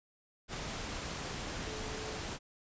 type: tone in noise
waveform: sine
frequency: 434.2 Hz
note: A4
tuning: 23 cents flat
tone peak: -45 dBFS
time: 1.63-2.22 s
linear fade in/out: 50 ms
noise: pink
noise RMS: -40 dBFS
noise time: 0.48-2.39 s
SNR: -8 dB
effects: resampled to 16000 Hz